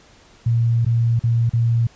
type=tone with dropouts; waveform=sine; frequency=116.54 Hz; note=A#2; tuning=in tune; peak=-14 dBFS; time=0.46-1.87 s; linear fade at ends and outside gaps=5 ms; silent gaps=0.849-0.863 / 1.194-1.237 / 1.495-1.534 s; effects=pink hiss -50 dBFS RMS until 1.95 s + resampled to 16000 Hz